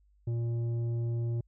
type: tone with tanh clipping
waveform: sine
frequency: 117.2 Hz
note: A#2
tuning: 10 cents sharp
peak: -30 dBFS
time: 0.27-1.41 s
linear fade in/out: 5 ms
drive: 8 dB
effects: added 50 Hz sine -62 dBFS peak until 1.47 s